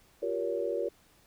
sine chord, G half-diminished seventh, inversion third, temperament just, 352.8 / 392 / 470.4 / 564.5 Hz, F4 / G4 / Bb4 / Db5, +18 / 0 / +16 / +31 cents, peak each -36 / -36 / -33 / -34 dBFS, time 0.22-0.89 s, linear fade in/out 10 ms, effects pink hiss -63 dBFS RMS until 1.26 s

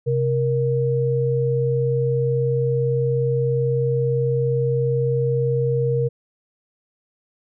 sine tone pair together, 131.5 / 469.2 Hz, C3 / A#4, +9 / +11 cents, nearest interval octave + minor seventh, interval 2202 cents, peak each -20 dBFS, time 0.06-6.09 s, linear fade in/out 20 ms, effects none

